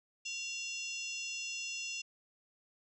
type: harmonic tone with a mistuned harmonic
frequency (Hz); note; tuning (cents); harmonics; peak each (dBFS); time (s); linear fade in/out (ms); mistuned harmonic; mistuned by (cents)
863; A5; -34; 3 / 4 / 5 / 6 / 7 / 8 / 9; -40 / -52 / -55 / -45 / -46 / -50 / -54; 0.25-2.02; 10; 3; +110
effects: none